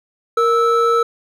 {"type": "tone pair together", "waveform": "triangle", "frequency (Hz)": [466.2, 1311.4], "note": ["A#4", "E6"], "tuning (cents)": [0, -9], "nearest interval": "octave + tritone", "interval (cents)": 1791, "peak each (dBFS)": -13, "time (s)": [0.37, 1.03], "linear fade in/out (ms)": 5, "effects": []}